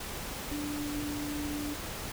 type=tone in noise; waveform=sine; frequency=293.7 Hz; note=D4; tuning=in tune; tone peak=-34 dBFS; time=0.51-1.74 s; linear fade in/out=5 ms; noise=pink; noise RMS=-39 dBFS; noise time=0-2.12 s; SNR=+2 dB; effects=none